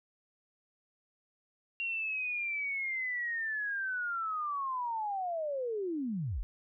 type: linear sweep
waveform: sine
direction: down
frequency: 2763 to 31 Hz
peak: -32 dBFS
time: 1.8-6.43 s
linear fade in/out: 0 ms
effects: none